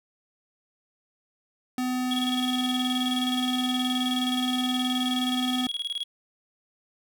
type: tone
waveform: square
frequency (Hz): 252.6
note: B3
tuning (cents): +39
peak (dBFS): -26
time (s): 1.78-5.67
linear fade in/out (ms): 2
type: tone with tremolo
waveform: triangle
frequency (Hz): 3322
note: G#7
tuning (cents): 0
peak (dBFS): -25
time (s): 2.11-6.04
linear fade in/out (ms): 2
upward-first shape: square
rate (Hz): 19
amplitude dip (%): 80
effects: none